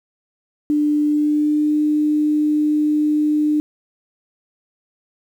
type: tone with pitch glide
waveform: sine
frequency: 297.3 to 301.1 Hz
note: D4 to D4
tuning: +21 to +43 cents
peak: -14 dBFS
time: 0.7-3.6 s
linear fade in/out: 0 ms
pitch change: +22 cents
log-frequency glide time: 1.02-1.77 s
effects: 8-bit